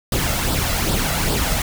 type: noise with flanger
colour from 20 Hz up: pink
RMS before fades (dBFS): -20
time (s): 0.12-1.62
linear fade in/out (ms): 2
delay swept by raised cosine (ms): 0.22 to 1.52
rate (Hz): 2.5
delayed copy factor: +0.55
effects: none